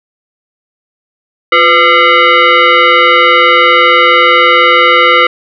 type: tone with frequency modulation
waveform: sine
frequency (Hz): 351.9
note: F4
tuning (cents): +13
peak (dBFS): -3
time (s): 1.52-5.27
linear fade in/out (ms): 5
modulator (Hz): 854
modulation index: 2.8
effects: none

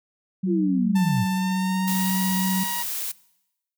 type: tone with vibrato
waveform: sine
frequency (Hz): 187.9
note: F#3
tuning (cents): +27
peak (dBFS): -21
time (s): 0.43-2.64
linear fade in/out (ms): 10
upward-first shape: sine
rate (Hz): 16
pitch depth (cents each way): 11
type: linear sweep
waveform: sine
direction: down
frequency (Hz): 361.1 to 99.6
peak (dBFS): -21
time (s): 0.46-1.26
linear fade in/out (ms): 50
type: tone with pitch glide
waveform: sawtooth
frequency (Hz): 889 to 952.8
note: A5 to A#5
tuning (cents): +18 to +38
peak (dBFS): -25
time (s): 0.95-2.83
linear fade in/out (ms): 10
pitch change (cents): +120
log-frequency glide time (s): 1.3-2.18
type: noise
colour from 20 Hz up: blue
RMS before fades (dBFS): -29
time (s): 1.87-3.12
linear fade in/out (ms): 10
effects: noise-tail reverb RT60 0.9 s tail -22 dB re dry

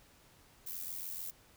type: noise with amplitude modulation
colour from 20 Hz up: violet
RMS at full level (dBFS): -39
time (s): 0.66-1.31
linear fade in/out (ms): 10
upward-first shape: sine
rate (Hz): 86.7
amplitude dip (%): 65
effects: pink hiss -63 dBFS RMS until 1.56 s

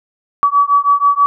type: beating tone pair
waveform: sine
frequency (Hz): 1139 / 1145.2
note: C#6 / D6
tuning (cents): +47 / -44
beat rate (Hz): 6.2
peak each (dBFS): -12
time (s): 0.43-1.26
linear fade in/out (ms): 0
effects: none

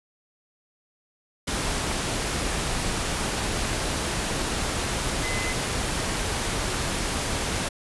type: tone in noise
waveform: sine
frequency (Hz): 2040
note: C7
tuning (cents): -44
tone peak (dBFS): -31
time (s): 5.23-5.53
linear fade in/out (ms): 10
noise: pink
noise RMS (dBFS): -27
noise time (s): 1.47-7.69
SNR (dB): -7
effects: resampled to 24000 Hz

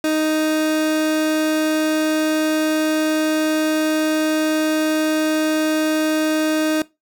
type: tone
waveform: 30% pulse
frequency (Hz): 311.1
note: D#4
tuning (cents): 0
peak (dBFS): -14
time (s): 0.04-6.82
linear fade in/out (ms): 2
effects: noise-tail reverb RT60 0.2 s tail -19 dB re dry

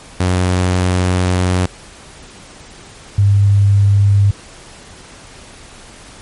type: tone pair in turn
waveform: sawtooth / sine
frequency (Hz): 91.1 / 100.45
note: F#2 / G2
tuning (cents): -26 / +43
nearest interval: major second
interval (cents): 169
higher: second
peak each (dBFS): -8 / -7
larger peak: second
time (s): 0.2-1.66 / 3.18-4.31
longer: first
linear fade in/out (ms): 5
effects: pink hiss -38 dBFS RMS until 6.21 s + MP3 48 kbps

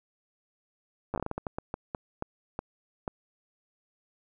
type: slowing click train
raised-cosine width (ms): 1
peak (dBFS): -18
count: 16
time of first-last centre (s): 1.14-3.078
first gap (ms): 9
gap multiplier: 1.33
effects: none

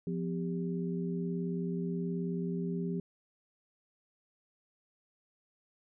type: tone cluster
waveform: sine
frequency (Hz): 174.1 / 252.8 / 397.4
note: F3 / B3 / G4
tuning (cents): -5 / +41 / +24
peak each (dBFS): -33 / -40 / -39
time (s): 0.07-3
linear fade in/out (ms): 2
effects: none

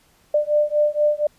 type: beating tone pair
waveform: sine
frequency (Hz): 594 / 598.2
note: D5 / D5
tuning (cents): +20 / +32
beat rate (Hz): 4.2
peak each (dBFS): -19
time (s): 0.34-1.27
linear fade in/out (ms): 5
effects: pink hiss -58 dBFS RMS until 1.38 s + resampled to 32000 Hz

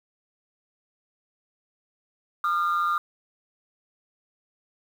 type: tone pair together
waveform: sine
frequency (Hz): 1209.9 / 1384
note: D#6 / F6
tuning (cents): -49 / -16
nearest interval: major second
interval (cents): 233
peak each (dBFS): -21 / -26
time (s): 2.44-2.98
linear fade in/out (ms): 2
effects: tanh soft clip ceiling -18 dBFS + 8-bit

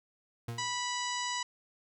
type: tone with exponential decay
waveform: 40% pulse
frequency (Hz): 117.1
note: A#2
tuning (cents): +8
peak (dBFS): -33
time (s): 0.48-0.84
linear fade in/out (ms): 5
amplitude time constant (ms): 77
type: harmonic tone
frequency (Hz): 983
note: B5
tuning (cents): -8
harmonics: 1 / 2 / 3 / 4 / 5 / 6 / 7 / 8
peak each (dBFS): -36 / -39 / -41 / -42 / -43 / -44 / -44 / -45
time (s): 0.58-1.43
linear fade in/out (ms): 5
effects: none

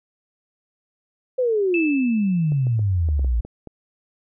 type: exponential sweep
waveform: sine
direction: down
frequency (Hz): 523.3 to 54.7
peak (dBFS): -17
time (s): 1.38-3.41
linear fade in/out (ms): 10
type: tone with exponential decay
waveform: sine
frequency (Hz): 2630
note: E7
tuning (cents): -5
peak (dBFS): -21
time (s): 1.74-2.76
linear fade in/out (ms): 2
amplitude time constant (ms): 220
type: clicks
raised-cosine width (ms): 2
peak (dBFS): -23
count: 8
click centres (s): 2.521 / 2.669 / 2.793 / 3.088 / 3.194 / 3.246 / 3.45 / 3.673
effects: none

